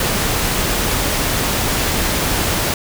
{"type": "noise", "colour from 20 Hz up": "pink", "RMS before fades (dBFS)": -18, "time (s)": [0, 2.74], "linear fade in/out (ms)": 2, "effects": []}